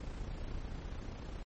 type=noise with amplitude modulation; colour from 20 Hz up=brown; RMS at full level=-40 dBFS; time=0-1.43 s; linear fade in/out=5 ms; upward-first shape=sine; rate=29.6 Hz; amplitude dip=40%; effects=MP3 32 kbps